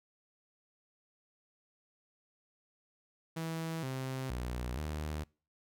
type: tone with pitch steps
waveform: sawtooth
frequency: 163 / 131.4 / 61.2 / 76.2 Hz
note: E3 / C3 / B1 / D#2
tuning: -19 / +8 / -15 / -36 cents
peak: -32 dBFS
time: 3.36-5.24 s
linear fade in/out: 10 ms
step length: 470 ms
effects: noise-tail reverb RT60 0.4 s tail -26 dB re dry